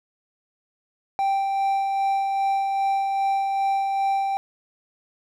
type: tone with tremolo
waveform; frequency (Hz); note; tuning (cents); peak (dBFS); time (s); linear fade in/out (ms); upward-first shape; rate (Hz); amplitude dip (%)
triangle; 784; G5; 0; -17; 1.19-4.37; 0; sine; 2.5; 30
effects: none